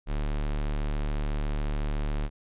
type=tone; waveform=square; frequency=36.97 Hz; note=D1; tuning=12 cents sharp; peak=-27 dBFS; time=0.06-2.3 s; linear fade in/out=50 ms; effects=resampled to 8000 Hz